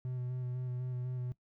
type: tone with vibrato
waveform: triangle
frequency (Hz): 125.6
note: B2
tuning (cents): +30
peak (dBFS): -33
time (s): 0.05-1.32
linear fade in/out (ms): 0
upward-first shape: square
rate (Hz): 4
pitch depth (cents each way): 17
effects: noise-tail reverb RT60 0.1 s tail -19 dB re dry